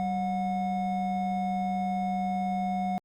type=tone pair together; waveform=triangle; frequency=191.34 / 727 Hz; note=G3 / F#5; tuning=-42 / -31 cents; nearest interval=octave + major seventh; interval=2311 cents; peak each=-28 / -27 dBFS; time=0-2.98 s; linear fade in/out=0 ms; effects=Opus 48 kbps